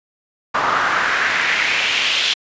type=noise with band-pass filter sweep; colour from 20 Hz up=pink; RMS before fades=-18 dBFS; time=0.54-2.34 s; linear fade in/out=10 ms; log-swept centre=1100 to 3400 Hz; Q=2.7; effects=resampled to 16000 Hz